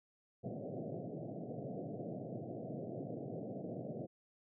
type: band-pass noise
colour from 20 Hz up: pink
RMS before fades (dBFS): -44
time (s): 0.43-4.07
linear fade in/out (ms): 20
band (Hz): 110 to 710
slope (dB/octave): 96
effects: none